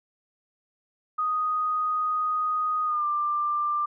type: tone with pitch glide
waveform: sine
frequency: 1244.5 to 1186.9 Hz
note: D#6 to D6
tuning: 0 to +18 cents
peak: -23 dBFS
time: 1.18-3.86 s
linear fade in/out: 10 ms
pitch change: -82 cents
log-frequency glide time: 2.85-3.05 s
effects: none